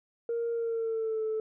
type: tone with pitch glide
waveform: sine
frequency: 466.2 to 437.5 Hz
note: A#4 to A4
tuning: 0 to -10 cents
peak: -27 dBFS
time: 0.29-1.4 s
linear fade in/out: 2 ms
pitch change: -110 cents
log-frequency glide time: 0.52-1.23 s
effects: tanh soft clip ceiling -25 dBFS